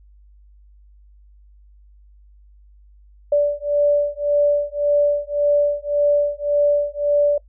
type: beating tone pair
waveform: sine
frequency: 581 / 582.8 Hz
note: D5 / D5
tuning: -19 / -13 cents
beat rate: 1.8 Hz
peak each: -18 dBFS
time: 3.32-7.38 s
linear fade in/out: 5 ms
effects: noise-tail reverb RT60 0.1 s tail -22 dB re dry + added 50 Hz sine -46 dBFS peak until 7.48 s